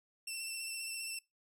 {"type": "tone with vibrato", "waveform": "15% pulse", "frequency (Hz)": 2685, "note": "E7", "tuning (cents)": 31, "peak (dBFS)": -32, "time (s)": [0.27, 1.19], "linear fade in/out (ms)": 5, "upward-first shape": "square", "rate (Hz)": 15, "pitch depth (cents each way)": 22, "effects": ["noise-tail reverb RT60 0.2 s tail -23 dB re dry"]}